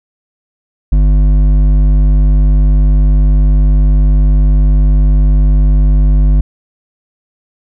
sine tone with hard clipping, 50 Hz, G1, 35 cents sharp, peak -7 dBFS, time 0.92-6.41 s, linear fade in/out 5 ms, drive 9 dB, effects none

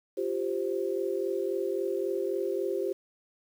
sine chord, F suspended second, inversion none, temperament just, 349.2 / 392.9 / 523.8 Hz, F4 / G4 / C5, 0 / +4 / +2 cents, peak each -33 / -30 / -34 dBFS, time 0.17-2.93 s, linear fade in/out 10 ms, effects 9-bit

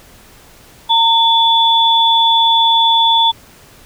sine tone pair together, 915 / 3452 Hz, A#5 / A7, -32 / -34 cents, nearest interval octave + major seventh, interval 2298 cents, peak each -11 dBFS, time 0.89-3.32 s, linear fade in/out 20 ms, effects pink hiss -43 dBFS RMS until 3.85 s

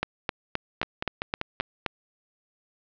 two click trains, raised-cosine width 0.3 ms, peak -12 / -9 dBFS, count 5 / 8, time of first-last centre 0.83-1.608 / 0.03-1.862 s, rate 5.14 / 3.82 Hz, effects low-pass 4000 Hz 12 dB/octave

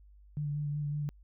sine tone with vibrato, 146.83 Hz, D3, in tune, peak -31 dBFS, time 0.37-1.09 s, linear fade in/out 0 ms, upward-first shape sine, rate 5.4 Hz, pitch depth 22 cents each way, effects added 50 Hz sine -54 dBFS peak until 1.23 s

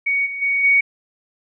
sine tone with level steps, 2238 Hz, C#7, 16 cents sharp, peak -16 / -25 / -16 / -11 dBFS, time 0.06-0.81 s, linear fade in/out 10 ms, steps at 0.25 / 0.41 / 0.63 s, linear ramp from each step 20 ms, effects none

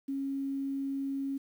sine tone, 273.8 Hz, C#4, 21 cents flat, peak -31 dBFS, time 0.08-1.38 s, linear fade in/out 10 ms, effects 10-bit

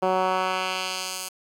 10% pulse tone with band-pass filter sweep, 186.3 Hz, F#3, 12 cents sharp, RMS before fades -26 dBFS, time 0.02-1.29 s, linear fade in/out 10 ms, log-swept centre 580 to 9600 Hz, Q 0.88, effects 9-bit

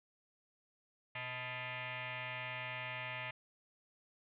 sine tone with frequency modulation, 123.9 Hz, B2, 6 cents sharp, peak -40 dBFS, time 1.15-3.31 s, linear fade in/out 5 ms, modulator 377 Hz, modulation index 7.2, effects none

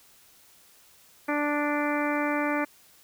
harmonic tone, 293.7 Hz, D4, in tune, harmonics 1 / 2 / 3 / 4 / 5 / 6 / 7 / 8, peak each -28 / -31 / -33 / -34 / -35 / -36 / -36 / -37 dBFS, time 1.28-2.65 s, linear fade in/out 10 ms, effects white hiss -57 dBFS RMS until 3.03 s

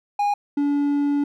triangle tone pair in turn, 819 / 286.8 Hz, G#5 / D4, -24 / -41 cents, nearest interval octave + tritone, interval 1817 cents, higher first, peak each -16 dBFS, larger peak neither, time 0.19-0.34 / 0.57-1.24 s, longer second, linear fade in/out 5 ms, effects none

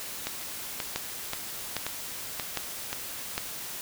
two click trains, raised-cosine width 0.2 ms, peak -11 / -13 dBFS, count 4 / 6, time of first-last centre 0.96-3.379 / 0.27-2.93 s, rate 1.24 / 1.88 Hz, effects white hiss -38 dBFS RMS until 3.81 s

